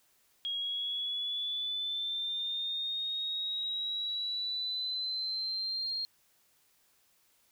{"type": "linear sweep", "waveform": "sine", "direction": "up", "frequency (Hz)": [3278, 4228], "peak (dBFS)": -32, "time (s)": [0.45, 6.05], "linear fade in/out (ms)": 0, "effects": ["white hiss -69 dBFS RMS until 7.51 s"]}